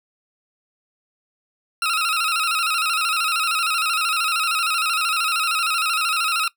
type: tone with vibrato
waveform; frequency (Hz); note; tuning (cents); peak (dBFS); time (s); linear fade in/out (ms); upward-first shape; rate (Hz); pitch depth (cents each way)
20% pulse; 1318.5; E6; 0; -14; 1.82-6.48; 2; square; 13; 68
effects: noise-tail reverb RT60 0.1 s tail -20 dB re dry